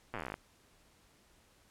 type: slowing click train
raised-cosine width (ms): 0.5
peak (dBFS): -24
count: 16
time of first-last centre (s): 0.14-0.341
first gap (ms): 8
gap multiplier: 1.07
effects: pink hiss -66 dBFS RMS until 1.7 s + low-pass 12000 Hz 12 dB/octave